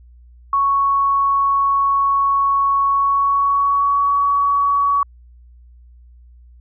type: tone with pitch glide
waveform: sine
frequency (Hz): 1110 to 1128.8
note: C#6 to C#6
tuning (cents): +2 to +31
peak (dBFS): -13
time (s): 0.53-5.03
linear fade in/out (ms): 2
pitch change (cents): +29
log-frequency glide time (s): 2.87-4.18
effects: added 60 Hz sine -42 dBFS peak until 6.6 s